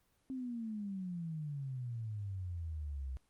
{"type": "exponential sweep", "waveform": "sine", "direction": "down", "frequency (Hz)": [267.2, 63.4], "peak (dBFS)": -38, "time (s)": [0.3, 3.17], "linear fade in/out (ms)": 0, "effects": ["pink hiss -75 dBFS RMS until 3.29 s", "Opus 24 kbps"]}